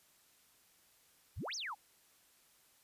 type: exponential two-way sweep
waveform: sine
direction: up then down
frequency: 55 to 6690 to 743 Hz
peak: -39 dBFS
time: 1.36-1.75 s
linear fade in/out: 20 ms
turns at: 1.55 s
effects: white hiss -68 dBFS RMS until 2.83 s + resampled to 32000 Hz